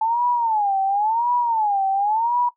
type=tone with vibrato; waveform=sine; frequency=868 Hz; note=A5; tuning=24 cents flat; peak=-17 dBFS; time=0.01-2.49 s; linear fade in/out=5 ms; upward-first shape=sine; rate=0.94 Hz; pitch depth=200 cents each way; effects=noise-tail reverb RT60 0.1 s tail -17 dB re dry